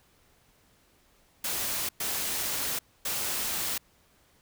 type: noise bursts at uneven times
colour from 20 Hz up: white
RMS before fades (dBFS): -31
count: 3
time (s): 1.44-1.89 / 2-2.79 / 3.05-3.78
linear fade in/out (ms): 5
effects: pink hiss -64 dBFS RMS until 4.41 s